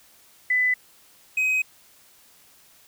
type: tone pair in turn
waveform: sine / triangle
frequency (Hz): 2000 / 2525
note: B6 / D#7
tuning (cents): +21 / +25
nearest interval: major third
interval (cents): 404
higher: second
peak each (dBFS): -18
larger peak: neither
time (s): 0.5-0.74 / 1.37-1.62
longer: second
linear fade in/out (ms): 5
effects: white hiss -55 dBFS RMS until 2.87 s